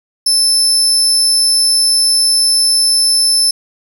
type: tone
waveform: 30% pulse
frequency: 5274 Hz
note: E8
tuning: in tune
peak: -5 dBFS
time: 0.26-3.51 s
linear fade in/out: 5 ms
effects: 7-bit